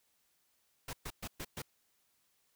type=noise bursts; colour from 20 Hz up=pink; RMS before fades=-42 dBFS; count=5; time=0.88-1.62 s; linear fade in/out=5 ms; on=52 ms; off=120 ms; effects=white hiss -75 dBFS RMS until 2.55 s